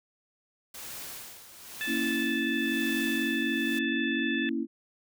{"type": "noise with tremolo", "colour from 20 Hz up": "white", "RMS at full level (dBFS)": -40, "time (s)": [0.74, 3.79], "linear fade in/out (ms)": 5, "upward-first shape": "sine", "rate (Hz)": 1, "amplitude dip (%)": 70}
{"type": "harmonic tone", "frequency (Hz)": 874, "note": "A5", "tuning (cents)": -12, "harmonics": [2, 3, 4], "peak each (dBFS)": [-32, -36, -38], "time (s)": [1.81, 4.49], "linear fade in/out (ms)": 0}
{"type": "chord", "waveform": "sine", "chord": "A# diminished", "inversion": "none", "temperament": "equal", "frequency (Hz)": [233.1, 277.2, 329.6], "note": ["A#3", "C#4", "E4"], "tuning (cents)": [0, 0, 0], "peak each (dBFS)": -32, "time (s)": [1.86, 4.67], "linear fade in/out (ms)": 50}
{"effects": []}